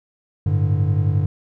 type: chord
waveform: triangle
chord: G suspended second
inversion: none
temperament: equal with one note detuned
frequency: 98 / 109.24 / 146.83 Hz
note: G2 / A2 / D3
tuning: 0 / -12 / 0 cents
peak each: -16 / -21 / -19 dBFS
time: 0.46-1.26 s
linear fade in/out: 5 ms
effects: none